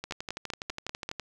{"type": "two click trains", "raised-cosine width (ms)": 0.2, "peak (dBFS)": [-18, -16], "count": [15, 6], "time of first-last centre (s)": [[0.04, 1.197], [0.11, 1.09]], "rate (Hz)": [12.1, 5.1], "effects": []}